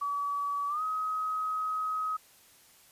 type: tone with pitch glide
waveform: sine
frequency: 1142 to 1267.1 Hz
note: D6 to D#6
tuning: -49 to +31 cents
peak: -29 dBFS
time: 0.01-2.17 s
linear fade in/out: 10 ms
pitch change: +180 cents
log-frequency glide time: 0.68-0.82 s
effects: white hiss -59 dBFS RMS until 2.91 s + resampled to 32000 Hz